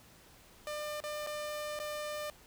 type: tone with dropouts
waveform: sawtooth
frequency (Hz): 599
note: D5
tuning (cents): +34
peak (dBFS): -33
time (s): 0.67-2.3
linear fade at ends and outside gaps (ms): 1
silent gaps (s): 1.003-1.038 / 1.265-1.271 / 1.791-1.799
effects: pink hiss -59 dBFS RMS until 2.46 s